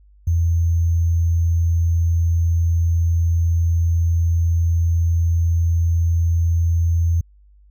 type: tone with sample-and-hold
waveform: sine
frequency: 84 Hz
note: E2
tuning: 33 cents sharp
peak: -14 dBFS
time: 0.27-7.21 s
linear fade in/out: 5 ms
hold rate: 6300 Hz
effects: added 50 Hz sine -47 dBFS peak until 7.7 s